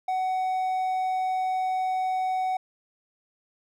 triangle tone, 748 Hz, F#5, 19 cents sharp, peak -22 dBFS, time 0.08-2.57 s, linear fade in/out 5 ms, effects none

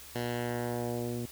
10% pulse tone with low-pass filter sweep, 120 Hz, B2, 49 cents flat, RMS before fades -34 dBFS, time 0.15-1.26 s, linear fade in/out 5 ms, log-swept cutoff 5400 to 280 Hz, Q 0.97, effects added 68 Hz sine -57 dBFS peak until 1.31 s + white hiss -49 dBFS RMS until 1.31 s

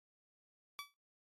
15% pulse tone with exponential decay, 1148 Hz, D6, 40 cents flat, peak -33 dBFS, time 0.79-0.94 s, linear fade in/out 0 ms, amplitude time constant 31 ms, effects noise-tail reverb RT60 0.2 s tail -22 dB re dry + MP3 64 kbps

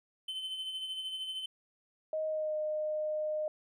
triangle tone with tremolo, 3063 Hz, G7, 41 cents flat, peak -33 dBFS, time 0.28-1.46 s, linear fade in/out 5 ms, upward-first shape sine, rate 13 Hz, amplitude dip 45%
sine tone with pitch glide, 626 to 613.1 Hz, D#5 to D#5, +10 to -26 cents, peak -31 dBFS, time 2.13-3.48 s, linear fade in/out 2 ms, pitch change -36 cents, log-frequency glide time 2.26-2.56 s
effects none

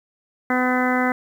harmonic tone, 252.3 Hz, B3, 37 cents sharp, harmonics 1 / 2 / 3 / 4 / 5 / 6 / 7 / 8, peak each -21 / -26 / -25 / -29 / -28 / -27 / -30 / -27 dBFS, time 0.5-1.12 s, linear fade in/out 2 ms, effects 8-bit

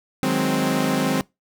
sawtooth chord, Ab dominant seventh, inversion second, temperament equal, 155.56 / 185 / 207.7 / 261.6 Hz, Eb3 / Gb3 / Ab3 / C4, 0 / 0 / 0 / 0 cents, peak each -23 / -22 / -22 / -18 dBFS, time 0.23-1.21 s, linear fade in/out 0 ms, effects noise-tail reverb RT60 0.2 s tail -23 dB re dry

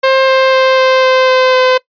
sawtooth tone with pitch steps, 530 / 526.9 / 523.9 / 520.9 / 517.9 / 514.9 / 511.9 Hz, C5 / C5 / C5 / C5 / C5 / C5 / C5, +22 / +12 / +2 / -8 / -18 / -28 / -38 cents, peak -3 dBFS, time 0.03-1.78 s, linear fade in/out 10 ms, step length 250 ms, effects noise-tail reverb RT60 0.1 s tail -21 dB re dry + resampled to 11025 Hz

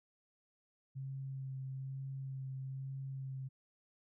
sine tone with vibrato, 133.9 Hz, C3, 40 cents sharp, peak -40 dBFS, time 0.95-3.49 s, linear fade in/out 20 ms, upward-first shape sine, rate 1.1 Hz, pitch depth 16 cents each way, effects none

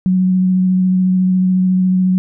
sine tone with vibrato, 185 Hz, F#3, in tune, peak -10 dBFS, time 0.06-2.18 s, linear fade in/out 0 ms, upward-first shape triangle, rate 14 Hz, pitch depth 16 cents each way, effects none

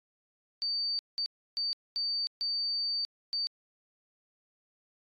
sine tone bursts at uneven times, 4600 Hz, D8, 37 cents flat, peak -29 dBFS, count 6, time 0.62-0.99 / 1.18-1.26 / 1.57-1.73 / 1.96-2.27 / 2.41-3.05 / 3.33-3.47 s, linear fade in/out 0 ms, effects AAC 32 kbps

